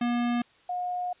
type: tone pair in turn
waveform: square / sine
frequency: 240 / 719.2 Hz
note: B3 / F#5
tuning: -49 / -49 cents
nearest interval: octave + perfect fifth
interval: 1900 cents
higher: second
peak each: -25 / -28 dBFS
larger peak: first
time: 0.01-0.42 / 0.69-1.13 s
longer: second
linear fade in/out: 5 ms
effects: white hiss -60 dBFS RMS until 1.2 s + resampled to 8000 Hz